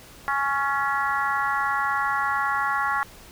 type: harmonic tone with a mistuned harmonic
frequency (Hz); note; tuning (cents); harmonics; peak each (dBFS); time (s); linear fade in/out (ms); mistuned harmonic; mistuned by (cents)
277.2; C#4; 0; 3 / 4 / 5 / 6 / 7; -28 / -26 / -27 / -30 / -32; 0.28-3.03; 0; 6; +31
effects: pink hiss -47 dBFS RMS until 3.31 s

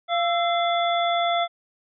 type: harmonic tone with a mistuned harmonic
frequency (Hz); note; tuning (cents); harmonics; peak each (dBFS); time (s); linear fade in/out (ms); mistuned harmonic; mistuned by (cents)
690; F5; -21; 1 / 2 / 3 / 5; -21 / -28 / -31 / -29; 0.08-1.48; 50; 2; -64
effects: none

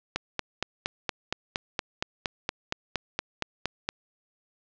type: click train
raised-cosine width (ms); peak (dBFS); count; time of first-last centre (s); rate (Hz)
0.2; -9; 17; 0.16-3.89; 4.29
effects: low-pass 5000 Hz 12 dB/octave

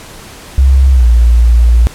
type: tone with pitch glide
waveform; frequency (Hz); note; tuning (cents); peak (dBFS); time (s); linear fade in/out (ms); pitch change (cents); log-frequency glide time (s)
sine; 66.5 to 58.56; C2 to A#1; +29 to +9; -3; 0.58-1.87; 0; -220; 0.92-1.06
effects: pink hiss -32 dBFS RMS until 1.94 s + low-pass 12000 Hz 12 dB/octave

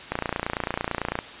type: click train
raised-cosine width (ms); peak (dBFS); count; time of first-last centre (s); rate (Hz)
0.5; -10; 32; 0.12-1.189; 29
effects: white hiss -40 dBFS RMS until 1.4 s + resampled to 8000 Hz

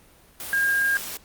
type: tone in noise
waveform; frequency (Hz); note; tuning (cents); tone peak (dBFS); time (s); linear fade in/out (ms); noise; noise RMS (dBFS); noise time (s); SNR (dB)
sine; 1616; G#6; -48; -19; 0.53-0.97; 0; white; -34; 0.4-1.17; +12
effects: pink hiss -54 dBFS RMS until 1.24 s + Opus 32 kbps

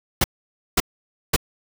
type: noise bursts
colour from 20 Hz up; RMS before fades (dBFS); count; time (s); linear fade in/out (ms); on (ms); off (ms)
pink; -17; 3; 0.21-1.363; 5; 31; 530
effects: none

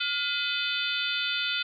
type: harmonic tone with a mistuned harmonic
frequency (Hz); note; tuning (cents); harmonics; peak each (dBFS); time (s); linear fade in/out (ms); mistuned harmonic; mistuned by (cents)
506; B4; +42; 3 / 4 / 5 / 6 / 7 / 8 / 9; -32 / -40 / -33 / -34 / -31 / -39 / -40; 0-1.63; 10; 3; -120
effects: none

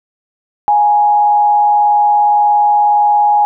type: tone with frequency modulation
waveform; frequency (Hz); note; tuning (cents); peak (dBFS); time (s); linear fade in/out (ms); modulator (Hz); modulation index
sine; 830.6; G#5; 0; -7; 0.68-3.45; 0; 117; 0.31
effects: none

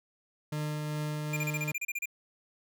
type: tone with tremolo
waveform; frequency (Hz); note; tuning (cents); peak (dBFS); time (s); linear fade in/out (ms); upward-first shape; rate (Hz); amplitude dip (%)
40% pulse; 150.9; D3; +47; -30; 0.52-1.72; 5; triangle; 2.5; 25
type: tone bursts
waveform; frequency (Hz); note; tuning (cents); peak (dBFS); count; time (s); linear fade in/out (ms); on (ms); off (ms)
square; 2400; D7; +37; -32; 11; 1.33-2.057; 5; 37; 32
effects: none

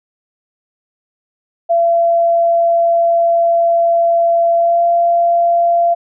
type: tone with pitch glide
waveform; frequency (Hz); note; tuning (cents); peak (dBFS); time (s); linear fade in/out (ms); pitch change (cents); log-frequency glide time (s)
sine; 678 to 685.9; E5 to F5; +49 to -31; -9; 1.69-5.95; 20; +20; 4.56-4.83
effects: none

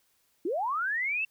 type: linear sweep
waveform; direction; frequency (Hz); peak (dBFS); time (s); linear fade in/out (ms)
sine; up; 299.9 to 2710; -27; 0.45-1.25; 5
effects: white hiss -70 dBFS RMS until 1.3 s

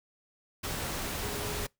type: tone in noise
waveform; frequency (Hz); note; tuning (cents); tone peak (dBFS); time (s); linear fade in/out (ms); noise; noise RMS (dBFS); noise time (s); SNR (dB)
sine; 415.3; G#4; 0; -40; 1.23-1.66; 10; pink; -35; 0.63-1.67; -8
effects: noise-tail reverb RT60 0.2 s tail -26 dB re dry

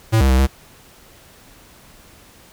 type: tone with pitch steps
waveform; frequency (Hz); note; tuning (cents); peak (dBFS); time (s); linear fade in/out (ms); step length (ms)
square; 111.4 / 66.8 / 64.6 / 67; A2 / C2 / C2 / C2; +22 / +36 / -21 / +42; -12; 0.12-0.472; 20; 88
effects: pink hiss -47 dBFS RMS until 2.52 s

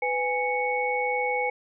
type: tone cluster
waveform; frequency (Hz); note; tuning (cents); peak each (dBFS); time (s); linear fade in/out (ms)
sine; 498.2 / 826 / 2219; B4 / G#5 / C#7; +15 / -10 / +1; -28; 0.02-1.5; 5
effects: none

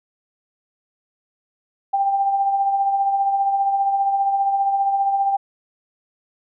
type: tone with tremolo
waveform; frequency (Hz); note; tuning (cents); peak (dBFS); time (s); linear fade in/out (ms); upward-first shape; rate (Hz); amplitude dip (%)
sine; 790; G5; +13; -14; 1.93-5.37; 10; triangle; 15; 50
effects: none

